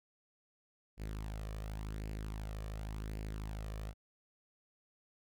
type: tone with flanger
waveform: sawtooth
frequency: 52.9 Hz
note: G#1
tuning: 33 cents sharp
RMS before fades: -42 dBFS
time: 0.97-3.94 s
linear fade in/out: 50 ms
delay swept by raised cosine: 0.41 to 1.71 ms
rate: 0.9 Hz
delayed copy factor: +0.5
effects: none